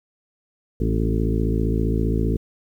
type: harmonic tone with a mistuned harmonic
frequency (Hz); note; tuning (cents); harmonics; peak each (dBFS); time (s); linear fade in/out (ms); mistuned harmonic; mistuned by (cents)
55.2; A1; +6; 1 / 2 / 3 / 4 / 5 / 6 / 7 / 8; -22 / -25 / -27 / -28 / -29 / -30 / -30 / -31; 0.8-2.37; 5; 4; +39
effects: 9-bit